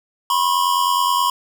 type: tone pair together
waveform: square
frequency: 985 / 1074.5 Hz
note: B5 / C6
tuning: -5 / +46 cents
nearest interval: major second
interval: 151 cents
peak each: -19 dBFS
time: 0.3-1.3 s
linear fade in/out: 2 ms
effects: none